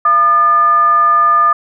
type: tone with frequency modulation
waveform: sine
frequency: 1211 Hz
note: D#6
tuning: 47 cents flat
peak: -7 dBFS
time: 0.05-1.53 s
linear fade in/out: 5 ms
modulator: 530 Hz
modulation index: 0.3
effects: none